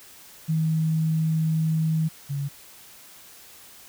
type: tone pair in turn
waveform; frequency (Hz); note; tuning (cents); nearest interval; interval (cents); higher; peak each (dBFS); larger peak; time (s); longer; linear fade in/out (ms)
sine; 159.3 / 141.1; D#3 / C#3; +41 / +31; major second; 210; first; -20 / -25; first; 0.48-2.09 / 2.29-2.49; first; 20
effects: white hiss -48 dBFS RMS until 3.88 s